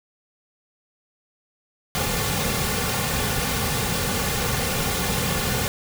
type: noise with comb filter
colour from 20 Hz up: pink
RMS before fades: -24 dBFS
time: 1.95-5.68 s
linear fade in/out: 0 ms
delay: 3.1 ms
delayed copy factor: -0.65
effects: none